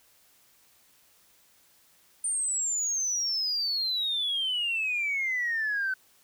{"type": "exponential sweep", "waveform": "sine", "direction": "down", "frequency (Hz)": [9060, 1512], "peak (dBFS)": -25, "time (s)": [2.24, 5.94], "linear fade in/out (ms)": 5, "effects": ["tanh soft clip ceiling -22 dBFS", "white hiss -62 dBFS RMS until 6.23 s"]}